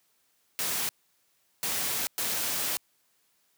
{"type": "noise bursts at uneven times", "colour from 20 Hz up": "white", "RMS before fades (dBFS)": -30, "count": 3, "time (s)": [[0.59, 0.89], [1.63, 2.07], [2.18, 2.77]], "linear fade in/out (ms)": 0, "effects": ["white hiss -70 dBFS RMS until 3.57 s", "high-pass 100 Hz 12 dB/octave"]}